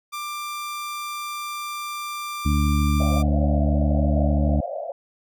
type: tone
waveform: sawtooth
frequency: 1185 Hz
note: D6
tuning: 15 cents sharp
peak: -25 dBFS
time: 0.12-3.23 s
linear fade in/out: 20 ms
type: harmonic tone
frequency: 73.42 Hz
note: D2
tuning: in tune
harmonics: 1 / 2 / 3 / 4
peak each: -19 / -25 / -25 / -28 dBFS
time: 2.45-4.61 s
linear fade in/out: 10 ms
type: band-pass noise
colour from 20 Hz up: white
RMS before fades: -30 dBFS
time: 3-4.92 s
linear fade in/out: 2 ms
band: 530 to 710 Hz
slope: 96 dB/octave
effects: none